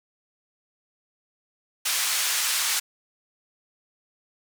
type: band-pass noise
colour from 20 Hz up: white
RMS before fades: -25 dBFS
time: 1.85-2.8 s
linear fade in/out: 10 ms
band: 1200 to 9600 Hz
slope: 12 dB/octave
effects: none